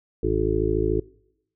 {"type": "harmonic tone", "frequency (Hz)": 53.8, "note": "A1", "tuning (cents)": -38, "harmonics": [1, 2, 3, 5, 6, 7, 8], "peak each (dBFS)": [-27, -29, -34, -34, -27, -25, -26], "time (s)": [0.23, 1], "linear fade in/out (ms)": 5, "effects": ["noise-tail reverb RT60 0.8 s tail -23 dB re dry"]}